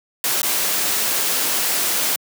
white noise with dropouts, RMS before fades -20 dBFS, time 0.24-2.16 s, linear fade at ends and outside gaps 2 ms, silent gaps 0.418-0.43 s, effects high-pass 200 Hz 12 dB/octave

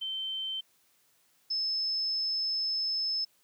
sine tone pair in turn, 3100 / 5229 Hz, G7 / E8, -20 / -15 cents, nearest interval major sixth, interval 905 cents, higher second, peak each -32 / -28 dBFS, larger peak second, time 0.01-0.61 / 1.5-3.25 s, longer second, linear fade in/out 10 ms, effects white hiss -68 dBFS RMS until 3.43 s + high-pass 80 Hz 12 dB/octave

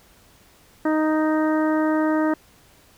harmonic tone, 311.1 Hz, D#4, in tune, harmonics 1 / 2 / 3 / 4 / 5 / 6, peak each -19 / -25 / -29 / -31 / -33 / -35 dBFS, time 0.85-2.34 s, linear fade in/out 5 ms, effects pink hiss -54 dBFS RMS until 2.97 s

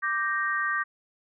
sine chord, G minor, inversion second, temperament equal, 1174.7 / 1568 / 1864.7 Hz, D6 / G6 / Bb6, 0 / 0 / 0 cents, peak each -29 dBFS, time 0.02-0.84 s, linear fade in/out 20 ms, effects none

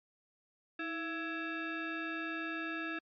sine tone with frequency modulation, 674 Hz, E5, 38 cents sharp, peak -36 dBFS, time 0.79-2.99 s, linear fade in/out 5 ms, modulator 996 Hz, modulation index 2, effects AAC 64 kbps

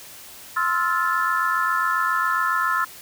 sine chord, F major seventh, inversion second, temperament just, 1047.7 / 1309.6 / 1396.9 / 1746.1 Hz, C6 / E6 / F6 / A6, +2 / -12 / 0 / -14 cents, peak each -25 / -23 / -25 / -26 dBFS, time 0.56-2.85 s, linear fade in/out 10 ms, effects white hiss -42 dBFS RMS until 3.01 s

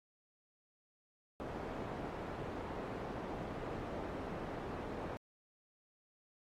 white low-pass noise, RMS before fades -43 dBFS, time 1.4-5.17 s, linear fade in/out 0 ms, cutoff 670 Hz, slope 12 dB/octave, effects AAC 48 kbps

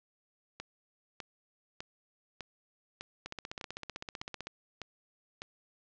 two click trains, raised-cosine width 0.2 ms, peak -22 / -23 dBFS, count 20 / 9, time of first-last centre 3.26-4.47 / 0.6-5.419 s, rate 15.7 / 1.66 Hz, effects low-pass 6000 Hz 12 dB/octave

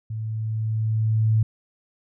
sine tone with level ramp, 110 Hz, A2, in tune, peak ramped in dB -27 to -15 dBFS, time 0.1-1.43 s, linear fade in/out 5 ms, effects none

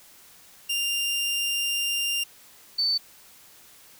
sawtooth / sine tone pair in turn, 2794 / 4528 Hz, F7 / C#8, 0 / +36 cents, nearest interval minor sixth, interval 836 cents, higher second, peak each -21 dBFS, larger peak neither, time 0.69-2.24 / 2.78-2.98 s, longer first, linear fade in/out 10 ms, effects white hiss -52 dBFS RMS until 3.99 s

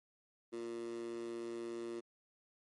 15% pulse tone with high-pass filter, 116.7 Hz, A#2, 2 cents sharp, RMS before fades -43 dBFS, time 0.52-2.01 s, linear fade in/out 20 ms, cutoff 320 Hz, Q 5, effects MP3 48 kbps

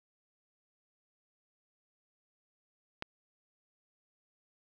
click, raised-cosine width 0.3 ms, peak -20 dBFS, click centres 3.024 s, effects none

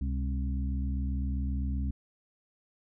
harmonic tone with a mistuned harmonic, 67.7 Hz, C#2, 40 cents flat, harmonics 1 / 2 / 3 / 4, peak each -29 / -40 / -38 / -41 dBFS, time 0.01-1.91 s, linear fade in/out 5 ms, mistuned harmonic 2, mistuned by -97 cents, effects none

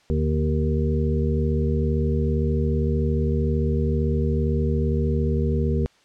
harmonic tone with a mistuned harmonic, 77.6 Hz, D#2, 4 cents flat, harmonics 1 / 2 / 3 / 5 / 6, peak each -22 / -25 / -27 / -29 / -30 dBFS, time 0.1-5.86 s, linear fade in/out 0 ms, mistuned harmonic 2, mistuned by -49 cents, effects white hiss -58 dBFS RMS until 6.04 s + low-pass 5000 Hz 12 dB/octave

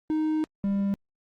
triangle tone pair in turn, 311.1 / 198.72 Hz, D#4 / G3, 0 / +24 cents, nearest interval minor sixth, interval 776 cents, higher first, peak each -21 dBFS, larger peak neither, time 0.1-0.44 / 0.64-0.94 s, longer first, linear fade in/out 0 ms, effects Opus 24 kbps

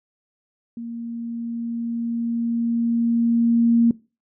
sine tone with level ramp, 233.1 Hz, A#3, in tune, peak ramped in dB -29 to -12 dBFS, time 0.77-3.91 s, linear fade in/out 2 ms, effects noise-tail reverb RT60 0.3 s tail -21 dB re dry

